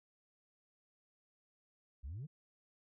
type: exponential sweep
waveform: sine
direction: up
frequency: 58.27 to 164.81 Hz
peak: -40 dBFS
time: 2.03-2.27 s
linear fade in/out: 20 ms
effects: tanh soft clip ceiling -40 dBFS